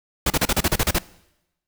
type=noise bursts; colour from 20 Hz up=pink; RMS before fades=-19 dBFS; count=10; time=0.26-0.986 s; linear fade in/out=5 ms; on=42 ms; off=34 ms; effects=noise-tail reverb RT60 0.9 s tail -21 dB re dry